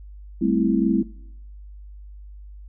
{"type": "chord", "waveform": "sine", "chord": "A minor seventh", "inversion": "third", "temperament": "equal", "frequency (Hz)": [196, 220, 261.6, 329.6], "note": ["G3", "A3", "C4", "E4"], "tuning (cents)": [0, 0, 0, 0], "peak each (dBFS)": -23, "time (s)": [0.41, 1.03], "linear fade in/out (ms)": 10, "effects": ["noise-tail reverb RT60 0.8 s tail -23 dB re dry", "added 50 Hz sine -38 dBFS peak until 2.68 s"]}